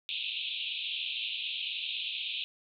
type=band-pass noise; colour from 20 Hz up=white; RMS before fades=-36 dBFS; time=0.09-2.44 s; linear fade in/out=0 ms; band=2500 to 3800 Hz; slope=96 dB/octave; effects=none